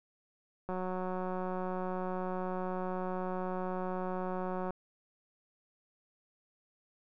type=click train; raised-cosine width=1 ms; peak=-24 dBFS; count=740; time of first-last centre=0.69-4.706 s; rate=184 Hz; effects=none